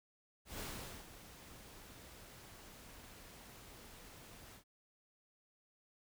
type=noise with ADSR envelope; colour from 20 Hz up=pink; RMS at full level=-44 dBFS; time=0.45-4.64 s; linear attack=140 ms; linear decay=470 ms; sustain=-12 dB; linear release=90 ms; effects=none